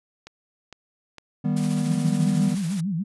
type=click train; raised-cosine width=0.2 ms; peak=-23 dBFS; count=4; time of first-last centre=0.27-1.64 s; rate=2.19 Hz
type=chord; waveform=triangle; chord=Eb augmented; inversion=none; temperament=equal with one note detuned; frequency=155.56 / 196 / 244.1 Hz; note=Eb3 / G3 / B3; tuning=0 / 0 / -20 cents; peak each=-23 / -23 / -24 dBFS; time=1.44-2.55 s; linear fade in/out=10 ms
type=noise with tremolo; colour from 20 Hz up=white; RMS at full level=-37 dBFS; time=1.56-2.81 s; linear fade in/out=10 ms; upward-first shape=sine; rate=14 Hz; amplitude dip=35%
type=tone with vibrato; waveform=sine; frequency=180.9 Hz; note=F#3; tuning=39 cents flat; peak=-23 dBFS; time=1.82-3.04 s; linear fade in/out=20 ms; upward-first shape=sine; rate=6.8 Hz; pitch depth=220 cents each way
effects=resampled to 24000 Hz